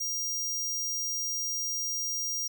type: tone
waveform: 45% pulse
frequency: 5700 Hz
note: F8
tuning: 34 cents sharp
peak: -30 dBFS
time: 0-2.48 s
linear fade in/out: 10 ms
effects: none